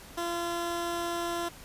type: tone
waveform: 15% pulse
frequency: 342.6 Hz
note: F4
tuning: 33 cents flat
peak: -24 dBFS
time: 0.17-1.49 s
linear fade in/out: 10 ms
effects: pink hiss -49 dBFS RMS until 1.64 s + resampled to 32000 Hz